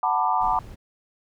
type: chord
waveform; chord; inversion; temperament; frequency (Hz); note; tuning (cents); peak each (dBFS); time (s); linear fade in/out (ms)
sine; B minor seventh; second; just; 740.8 / 889 / 987.8 / 1185.3; F#5 / A5 / B5 / D6; +2 / +18 / 0 / +16; -25 / -24 / -25 / -26; 0.03-0.59; 2
type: noise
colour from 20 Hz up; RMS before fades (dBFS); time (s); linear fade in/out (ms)
brown; -39; 0.4-0.76; 20
effects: none